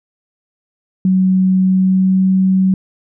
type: tone with pitch glide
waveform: sine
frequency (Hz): 187.2 to 188.83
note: F#3 to F#3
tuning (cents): +20 to +36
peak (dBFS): -9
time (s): 1.05-2.74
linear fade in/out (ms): 2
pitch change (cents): +16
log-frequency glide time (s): 1.6-2.29
effects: none

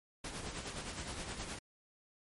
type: noise with tremolo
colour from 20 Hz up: pink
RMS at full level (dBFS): -41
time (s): 0.24-1.59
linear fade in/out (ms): 5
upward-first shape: sine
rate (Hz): 9.6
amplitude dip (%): 50
effects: MP3 48 kbps

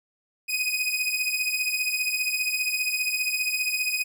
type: beating tone pair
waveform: sawtooth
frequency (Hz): 2494 / 2509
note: D#7 / D#7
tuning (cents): +3 / +14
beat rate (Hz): 15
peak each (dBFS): -24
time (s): 0.48-4.04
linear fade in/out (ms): 20
effects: none

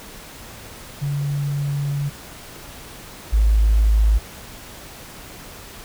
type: tone pair in turn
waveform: sine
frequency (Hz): 142.6 / 53.41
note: C#3 / G#1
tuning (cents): +49 / +49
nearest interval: octave + perfect fourth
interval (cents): 1700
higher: first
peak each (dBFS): -20 / -12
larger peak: second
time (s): 1.01-2.1 / 3.32-4.19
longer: first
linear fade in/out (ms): 20
effects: pink hiss -39 dBFS RMS until 5.84 s

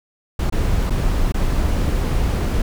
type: noise with dropouts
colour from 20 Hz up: brown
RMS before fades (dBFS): -18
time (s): 0.39-2.62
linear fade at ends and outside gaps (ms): 5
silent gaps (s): 0.499-0.523 / 0.899-0.904 / 1.322-1.341
effects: none

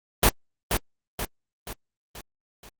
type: noise with echo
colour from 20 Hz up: pink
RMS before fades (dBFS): -17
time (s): 0.23-0.29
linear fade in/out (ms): 2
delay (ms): 480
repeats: 5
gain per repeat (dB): -6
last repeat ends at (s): 2.69
effects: Opus 32 kbps

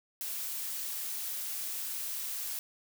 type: noise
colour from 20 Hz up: blue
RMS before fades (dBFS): -37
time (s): 0.21-2.59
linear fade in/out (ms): 0
effects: none

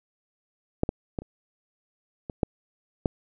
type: clicks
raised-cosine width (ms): 2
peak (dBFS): -8 / -12 / -16 / -29 / -20 / -8 / -9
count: 7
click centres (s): 0.834 / 0.891 / 1.188 / 1.22 / 2.298 / 2.432 / 3.058
effects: none

